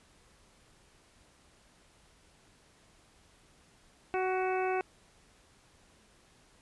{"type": "harmonic tone with a mistuned harmonic", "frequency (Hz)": 372.8, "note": "F#4", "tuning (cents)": 13, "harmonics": [1, 2, 3, 4, 5, 6, 7], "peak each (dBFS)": [-31, -33, -41, -40, -47, -43, -43], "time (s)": [4.14, 4.81], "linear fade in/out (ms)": 0, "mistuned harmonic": 5, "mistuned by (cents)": 21, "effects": ["pink hiss -63 dBFS RMS until 6.61 s", "resampled to 24000 Hz"]}